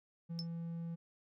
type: tone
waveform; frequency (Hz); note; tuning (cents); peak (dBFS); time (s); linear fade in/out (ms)
triangle; 167.6; E3; +29; -37; 0.29-0.96; 20
type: tone with exponential decay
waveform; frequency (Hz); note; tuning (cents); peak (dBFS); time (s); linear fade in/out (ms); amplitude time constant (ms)
sine; 5274; E8; 0; -35; 0.39-0.47; 0; 17
effects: tanh soft clip ceiling -28 dBFS